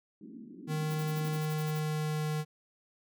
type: band-pass noise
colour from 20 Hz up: pink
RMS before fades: -47 dBFS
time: 0.21-1.39 s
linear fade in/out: 5 ms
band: 190 to 320 Hz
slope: 48 dB/octave
type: tone with pitch glide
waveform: square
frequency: 154.4 to 153.16 Hz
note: D#3 to D#3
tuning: -13 to -27 cents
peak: -31 dBFS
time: 0.67-2.45 s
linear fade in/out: 50 ms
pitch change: -14 cents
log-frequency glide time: 1.38-2.28 s
type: noise bursts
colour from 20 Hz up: violet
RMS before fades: -47 dBFS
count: 11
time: 0.9-1.798 s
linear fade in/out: 10 ms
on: 48 ms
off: 37 ms
effects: none